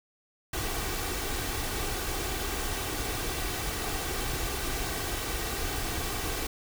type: noise with comb filter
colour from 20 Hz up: pink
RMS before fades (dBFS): -32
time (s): 0.53-6.47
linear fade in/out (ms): 5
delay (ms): 2.6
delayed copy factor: +0.5
effects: none